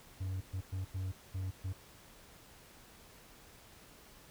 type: tone bursts at uneven times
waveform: triangle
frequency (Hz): 94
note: F#2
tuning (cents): +28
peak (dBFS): -33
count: 6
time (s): 0.2-0.41 / 0.53-0.61 / 0.72-0.85 / 0.94-1.12 / 1.34-1.51 / 1.64-1.73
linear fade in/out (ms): 10
effects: pink hiss -58 dBFS RMS until 4.3 s